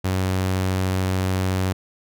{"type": "tone", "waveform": "sawtooth", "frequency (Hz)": 93.7, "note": "F#2", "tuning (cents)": 22, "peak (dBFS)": -16, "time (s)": [0.04, 1.73], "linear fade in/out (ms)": 10, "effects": []}